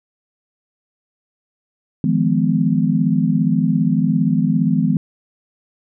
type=chord; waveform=sine; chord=F half-diminished seventh; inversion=third; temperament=just; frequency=157.15 / 174.61 / 209.5 / 251.4 Hz; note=Eb3 / F3 / Ab3 / Cb4; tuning=+18 / 0 / +15 / +31 cents; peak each=-19 dBFS; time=2.04-4.97 s; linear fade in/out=2 ms; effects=none